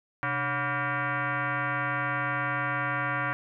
sine tone with frequency modulation, 130 Hz, C3, 11 cents flat, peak -26 dBFS, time 0.23-3.33 s, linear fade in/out 0 ms, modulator 427 Hz, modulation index 4.4, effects none

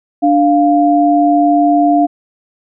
sine tone pair together, 293.7 / 698.5 Hz, D4 / F5, 0 / 0 cents, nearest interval octave + minor third, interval 1500 cents, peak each -10 dBFS, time 0.22-2.07 s, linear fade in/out 20 ms, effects none

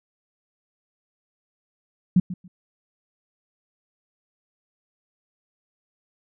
sine tone with echo, 181.1 Hz, F#3, 37 cents flat, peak -12 dBFS, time 2.16-2.2 s, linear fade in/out 5 ms, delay 140 ms, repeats 2, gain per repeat -15 dB, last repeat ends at 2.48 s, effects none

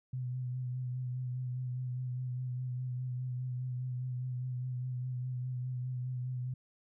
sine tone with vibrato, 126.1 Hz, B2, 36 cents sharp, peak -34 dBFS, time 0.13-6.54 s, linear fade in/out 5 ms, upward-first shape sine, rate 4.9 Hz, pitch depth 29 cents each way, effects none

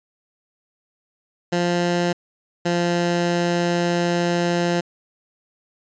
15% pulse tone pair in turn, 174.61 / 173.4 Hz, F3 / F3, 0 / -12 cents, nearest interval unison, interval 12 cents, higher first, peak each -12 dBFS, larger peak neither, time 1.52-2.13 / 2.65-4.81 s, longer second, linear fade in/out 10 ms, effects resampled to 16000 Hz

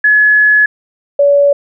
sine tone pair in turn, 1700 / 569.3 Hz, G#6 / C#5, +40 / +46 cents, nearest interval octave + perfect fifth, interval 1894 cents, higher first, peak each -5 dBFS, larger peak neither, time 0.04-0.66 / 1.19-1.53 s, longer first, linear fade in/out 5 ms, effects none

